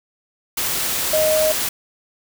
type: tone in noise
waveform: sine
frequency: 622.3 Hz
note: D#5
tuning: in tune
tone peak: -15 dBFS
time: 1.13-1.52 s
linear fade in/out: 5 ms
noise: white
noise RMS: -22 dBFS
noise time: 0.57-1.69 s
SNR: +4 dB
effects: none